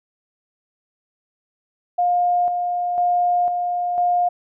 sine tone with tremolo, 709 Hz, F5, 26 cents sharp, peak -15 dBFS, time 1.98-4.29 s, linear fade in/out 10 ms, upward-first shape square, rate 1 Hz, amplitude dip 40%, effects none

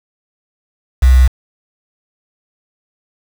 sine tone with quantisation, 63.9 Hz, C2, 40 cents flat, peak -4 dBFS, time 1.02-1.28 s, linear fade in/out 10 ms, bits 4, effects none

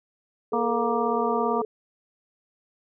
sine tone, 433.2 Hz, A4, 27 cents flat, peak -27 dBFS, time 0.52-1.65 s, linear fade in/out 2 ms
harmonic tone, 235.5 Hz, A#3, 18 cents sharp, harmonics 1 / 2 / 3 / 4 / 5, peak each -29 / -29 / -29 / -29 / -29 dBFS, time 0.53-1.62 s, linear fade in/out 5 ms
effects none

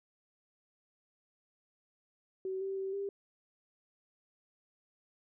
sine tone with pitch steps, 378.7 / 387.7 / 385.2 / 397.5 Hz, F#4 / G4 / G4 / G4, +40 / -19 / -30 / +24 cents, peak -34 dBFS, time 2.45-3.09 s, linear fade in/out 2 ms, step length 160 ms, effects none

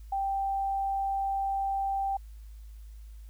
sine tone, 784 Hz, G5, in tune, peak -27 dBFS, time 0.12-2.17 s, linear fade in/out 5 ms, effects added 53 Hz sine -43 dBFS peak until 3.29 s + white hiss -66 dBFS RMS until 3.29 s

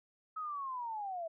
sine linear sweep, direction down, 1287 to 640 Hz, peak -37 dBFS, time 0.36-1.28 s, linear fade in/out 10 ms, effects none

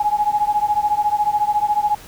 sine beating tone pair, 830.6 / 844.6 Hz, G#5 / G#5, 0 / +29 cents, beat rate 14 Hz, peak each -18 / -19 dBFS, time 0-1.95 s, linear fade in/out 5 ms, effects pink hiss -41 dBFS RMS until 2.07 s

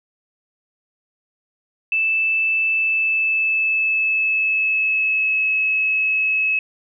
sine tone with pitch glide, 2637 to 2580 Hz, E7 to E7, 0 to -38 cents, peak -16 dBFS, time 1.92-6.59 s, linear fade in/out 2 ms, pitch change -38 cents, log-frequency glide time 2.69-5.49 s, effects none

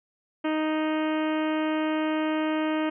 harmonic tone, 311.1 Hz, D#4, in tune, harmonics 1 / 2 / 3 / 4 / 5 / 6 / 7 / 8 / 9 / 10, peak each -25 / -31 / -35 / -37 / -39 / -41 / -42 / -43 / -44 / -45 dBFS, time 0.44-2.9 s, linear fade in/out 10 ms, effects none

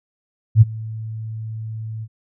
sine tone with ADSR envelope, 110.5 Hz, A2, 8 cents sharp, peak -3 dBFS, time 0.55-2.08 s, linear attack 63 ms, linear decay 25 ms, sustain -23 dB, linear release 51 ms, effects none

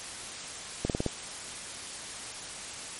slowing click train, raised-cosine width 2 ms, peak -14 dBFS, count 5, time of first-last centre 0.85-1.063 s, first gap 48 ms, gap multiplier 1.07, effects white hiss -40 dBFS RMS until 2.99 s + MP3 48 kbps

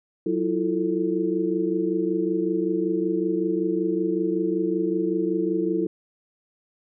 sine tone cluster, 185.3 / 325.6 / 350.9 / 442.5 Hz, F#3 / E4 / F4 / A4, +3 / -21 / +8 / +10 cents, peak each -30 / -24 / -27 / -28 dBFS, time 0.26-5.87 s, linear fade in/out 5 ms, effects none

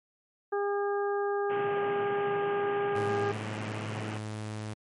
harmonic tone, 404.7 Hz, G#4, 45 cents flat, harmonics 1 / 2 / 3 / 4, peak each -28 / -34 / -38 / -40 dBFS, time 0.52-3.32 s, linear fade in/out 10 ms
pink band-pass noise, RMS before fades -40 dBFS, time 1.49-4.19 s, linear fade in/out 20 ms, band 110 to 3100 Hz, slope 96 dB/octave
sawtooth tone, 107.4 Hz, A2, 41 cents flat, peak -31 dBFS, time 2.95-4.74 s, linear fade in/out 10 ms
effects MP3 48 kbps

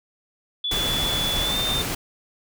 sine tone with pitch glide, 3442 to 3605 Hz, A7 to A7, -39 to +41 cents, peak -23 dBFS, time 0.64-1.82 s, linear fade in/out 5 ms, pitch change +80 cents, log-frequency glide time 1.41-1.57 s
pink noise, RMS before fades -27 dBFS, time 0.71-1.95 s, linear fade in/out 5 ms
effects none

